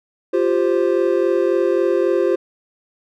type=chord; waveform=triangle; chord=F suspended second; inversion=none; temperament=just; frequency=349.2 / 392.9 / 523.8 Hz; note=F4 / G4 / C5; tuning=0 / +4 / +2 cents; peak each=-16 / -17 / -18 dBFS; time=0.33-2.36 s; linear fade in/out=10 ms; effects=none